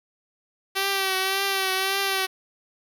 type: tone with vibrato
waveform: 5% pulse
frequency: 385.7 Hz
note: G4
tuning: 28 cents flat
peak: -11 dBFS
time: 0.75-2.27 s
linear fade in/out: 20 ms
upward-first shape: triangle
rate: 1.8 Hz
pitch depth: 44 cents each way
effects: none